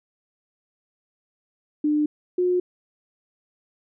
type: tone pair in turn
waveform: sine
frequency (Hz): 299.5 / 360.4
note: D4 / F#4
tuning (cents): +34 / -45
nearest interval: minor third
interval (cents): 321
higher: second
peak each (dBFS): -18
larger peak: neither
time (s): 1.84-2.06 / 2.38-2.6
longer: neither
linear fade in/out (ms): 5
effects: none